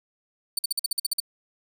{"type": "tone bursts", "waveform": "20% pulse", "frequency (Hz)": 4534, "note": "C#8", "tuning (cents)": 38, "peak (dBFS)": -16, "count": 10, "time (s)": [0.57, 1.202], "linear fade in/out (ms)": 5, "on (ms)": 20, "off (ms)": 48, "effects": []}